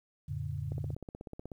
sine chord, F augmented, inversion none, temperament equal with one note detuned, 87.31 / 110 / 141.99 Hz, F2 / A2 / C#3, 0 / 0 / +42 cents, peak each -39 / -39 / -37 dBFS, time 0.28-0.95 s, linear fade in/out 10 ms
click train, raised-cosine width 2 ms, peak -29 dBFS, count 14, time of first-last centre 0.72-1.518 s, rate 16.3 Hz
effects 11-bit

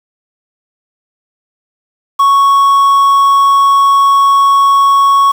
triangle tone with quantisation, 1108.7 Hz, C#6, in tune, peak -3 dBFS, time 2.19-5.32 s, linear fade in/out 10 ms, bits 5, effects none

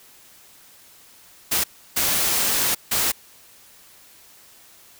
white noise bursts at uneven times, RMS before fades -21 dBFS, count 3, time 1.51-1.64 / 1.96-2.75 / 2.91-3.12 s, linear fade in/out 10 ms, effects white hiss -50 dBFS RMS until 4.99 s

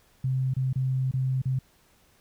sine tone with dropouts, 130.81 Hz, C3, in tune, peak -23 dBFS, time 0.24-1.59 s, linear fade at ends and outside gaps 5 ms, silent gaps 0.538-0.565 / 0.73-0.757 / 1.113-1.137 / 1.418-1.455 s, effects pink hiss -62 dBFS RMS until 2.2 s

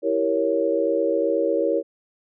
sine chord, E diminished seventh, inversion none, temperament equal, 329.6 / 392 / 466.2 / 554.4 Hz, E4 / G4 / Bb4 / Db5, 0 / 0 / 0 / 0 cents, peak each -25 / -27 / -23 / -23 dBFS, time 0.02-1.83 s, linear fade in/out 50 ms, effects none

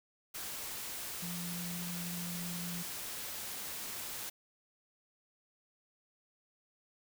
sine tone in noise, 174.61 Hz, F3, in tune, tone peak -40 dBFS, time 1.22-2.83 s, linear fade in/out 10 ms, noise white, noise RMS -42 dBFS, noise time 0.34-4.3 s, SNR -1 dB, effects none

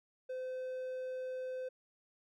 triangle tone, 513 Hz, C5, 34 cents flat, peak -36 dBFS, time 0.29-1.69 s, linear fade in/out 10 ms, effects none

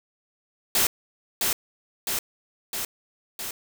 white noise with echo, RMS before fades -21 dBFS, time 0.75-0.87 s, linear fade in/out 2 ms, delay 660 ms, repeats 4, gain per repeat -3 dB, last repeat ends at 3.51 s, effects none

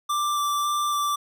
square tone with vibrato, 1174.7 Hz, D6, in tune, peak -23 dBFS, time 0.09-1.16 s, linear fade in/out 10 ms, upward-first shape square, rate 1.8 Hz, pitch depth 8 cents each way, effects none

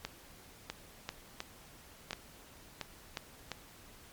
two click trains, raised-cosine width 0.2 ms, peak -20 / -19 dBFS, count 5 / 4, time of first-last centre 0.7-3.517 / 0.05-3.172 s, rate 1.42 / 0.961 Hz, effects pink hiss -56 dBFS RMS until 4.12 s + MP3 96 kbps

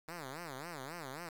5% pulse tone with vibrato, 150.7 Hz, D3, 45 cents sharp, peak -32 dBFS, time 0.08-1.29 s, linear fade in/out 2 ms, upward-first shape sine, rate 3.7 Hz, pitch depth 270 cents each way, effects 10-bit

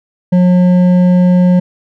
sine tone with hard clipping, 180 Hz, F#3, 47 cents flat, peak -7 dBFS, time 0.32-1.6 s, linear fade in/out 10 ms, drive 7 dB, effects none

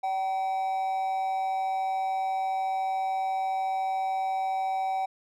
triangle tone with amplitude modulation, 765 Hz, G5, 42 cents flat, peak -22 dBFS, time 0.03-5.06 s, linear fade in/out 10 ms, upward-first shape sine, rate 187 Hz, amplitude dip 45%, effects none

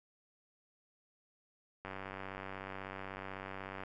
click train, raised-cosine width 0.5 ms, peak -28 dBFS, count 192, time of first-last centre 1.85-3.835 s, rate 96.2 Hz, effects none

